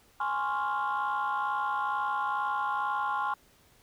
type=chord; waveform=sine; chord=Db major seventh; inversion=second; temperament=equal; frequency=830.6 / 1046.5 / 1108.7 / 1396.9 Hz; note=Ab5 / C6 / Db6 / F6; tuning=0 / 0 / 0 / 0 cents; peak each=-31 / -31 / -34 / -33 dBFS; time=0.2-3.34 s; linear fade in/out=5 ms; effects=tanh soft clip ceiling -22 dBFS + pink hiss -62 dBFS RMS until 3.82 s